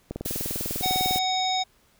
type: click train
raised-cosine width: 2 ms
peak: -18 dBFS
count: 22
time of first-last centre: 0.11-1.16 s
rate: 20 Hz
type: noise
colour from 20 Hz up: blue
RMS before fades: -31 dBFS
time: 0.25-1.19 s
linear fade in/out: 5 ms
type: harmonic tone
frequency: 748 Hz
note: F#5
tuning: 19 cents sharp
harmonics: 1 / 3 / 5 / 7 / 9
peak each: -25 / -35 / -27 / -34 / -39 dBFS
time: 0.82-1.64 s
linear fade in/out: 20 ms
effects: pink hiss -62 dBFS RMS until 1.99 s